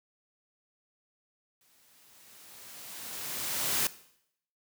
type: noise with exponential growth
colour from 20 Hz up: white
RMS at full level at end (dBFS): -27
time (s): 1.61-3.87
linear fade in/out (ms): 2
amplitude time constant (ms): 490
effects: noise-tail reverb RT60 0.7 s tail -17 dB re dry + high-pass 80 Hz 12 dB/octave